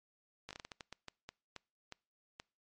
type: slowing click train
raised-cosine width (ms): 0.2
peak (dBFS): -28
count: 14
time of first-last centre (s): 0.49-2.399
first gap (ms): 17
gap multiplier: 1.32
effects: noise-tail reverb RT60 0.4 s tail -26 dB re dry + MP3 48 kbps